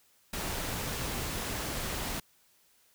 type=noise; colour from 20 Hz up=pink; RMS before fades=-35 dBFS; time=0.33-2.2 s; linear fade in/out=5 ms; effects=white hiss -66 dBFS RMS until 2.94 s